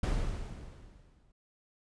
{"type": "noise with exponential decay", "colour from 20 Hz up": "brown", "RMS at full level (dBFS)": -27, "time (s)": [0.03, 1.32], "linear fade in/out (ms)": 5, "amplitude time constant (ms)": 280, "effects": ["resampled to 22050 Hz"]}